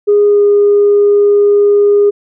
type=tone with pitch glide; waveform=sine; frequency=411.9 to 408.8 Hz; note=G#4 to G#4; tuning=-14 to -27 cents; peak=-4 dBFS; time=0.07-2.11 s; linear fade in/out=20 ms; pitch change=-13 cents; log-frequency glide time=0.26-0.42 s; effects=tanh soft clip ceiling -1 dBFS